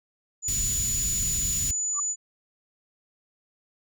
sine tone, 6960 Hz, A8, 20 cents flat, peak -25 dBFS, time 0.42-2.16 s, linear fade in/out 50 ms
pink band-stop noise, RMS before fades -31 dBFS, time 0.48-1.71 s, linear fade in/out 2 ms, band 140 to 4200 Hz, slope 12 dB/octave
sine tone with exponential growth, 1161 Hz, D6, 20 cents flat, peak -28 dBFS, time 1.92-2 s, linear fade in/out 5 ms, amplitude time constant 16 ms
effects none

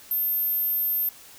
sine tone, 13290 Hz, G#9, in tune, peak -21 dBFS, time 0.11-1.09 s, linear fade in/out 2 ms, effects tanh soft clip ceiling -18 dBFS + white hiss -48 dBFS RMS until 1.38 s

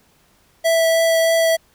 square tone with vibrato, 657 Hz, E5, 6 cents flat, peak -14 dBFS, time 0.64-1.57 s, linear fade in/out 20 ms, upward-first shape triangle, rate 3.2 Hz, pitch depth 9 cents each way, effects pink hiss -57 dBFS RMS until 1.74 s

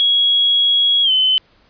sine tone with pitch glide, 3322 to 3046 Hz, G#7 to F#7, 0 to +50 cents, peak -11 dBFS, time 0-1.38 s, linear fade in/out 0 ms, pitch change -150 cents, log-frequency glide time 1.03-1.11 s, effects pink hiss -54 dBFS RMS until 1.69 s + resampled to 11025 Hz

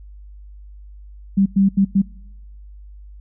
sine tone bursts at uneven times, 195.7 Hz, G3, 3 cents flat, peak -11 dBFS, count 4, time 1.37-1.46 / 1.56-1.69 / 1.77-1.85 / 1.95-2.02 s, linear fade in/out 10 ms, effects noise-tail reverb RT60 1.0 s tail -25 dB re dry + added 50 Hz sine -37 dBFS peak until 3.2 s

